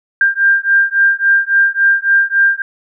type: beating tone pair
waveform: sine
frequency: 1591 / 1594.6 Hz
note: G6 / G6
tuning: +25 / +29 cents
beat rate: 3.6 Hz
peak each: -12 dBFS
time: 0.21-2.62 s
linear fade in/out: 2 ms
effects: none